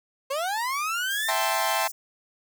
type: linear sweep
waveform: 30% pulse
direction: up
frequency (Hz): 523.3 to 1849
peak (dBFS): -23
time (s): 0.3-1.31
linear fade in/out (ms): 10
type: high-pass noise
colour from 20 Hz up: white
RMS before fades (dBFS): -37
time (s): 1.1-1.92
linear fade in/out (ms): 10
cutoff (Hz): 5400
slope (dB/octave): 48
type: chord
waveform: sawtooth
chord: A minor seventh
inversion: second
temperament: equal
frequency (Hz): 659.3 / 784 / 880 / 1046.5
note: E5 / G5 / A5 / C6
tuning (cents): 0 / 0 / 0 / 0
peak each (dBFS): -25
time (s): 1.28-1.88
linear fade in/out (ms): 10
effects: none